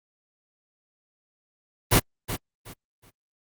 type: noise with echo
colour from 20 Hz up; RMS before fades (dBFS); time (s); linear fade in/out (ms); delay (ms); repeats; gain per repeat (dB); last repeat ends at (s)
pink; -17; 1.91-2; 20; 370; 3; -12; 3.11
effects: Opus 32 kbps